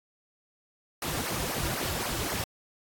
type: noise with flanger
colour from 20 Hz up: pink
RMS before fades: -32 dBFS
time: 1.02-2.44 s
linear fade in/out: 2 ms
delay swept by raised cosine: 0.27 to 4.77 ms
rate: 3.9 Hz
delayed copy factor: -1
effects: AAC 64 kbps